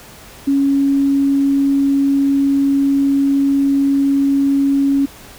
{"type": "tone", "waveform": "sine", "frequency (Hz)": 277.2, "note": "C#4", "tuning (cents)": 0, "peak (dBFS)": -11, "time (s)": [0.47, 5.06], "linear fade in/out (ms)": 10, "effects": ["pink hiss -39 dBFS RMS until 5.38 s"]}